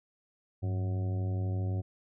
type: harmonic tone with a mistuned harmonic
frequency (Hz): 92.1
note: F#2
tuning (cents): -7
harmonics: 1 / 2 / 3 / 4 / 5 / 6 / 7 / 8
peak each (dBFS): -29 / -42 / -44 / -45 / -55 / -49 / -54 / -51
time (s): 0.62-1.82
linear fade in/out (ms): 20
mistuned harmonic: 1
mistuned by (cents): +120
effects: none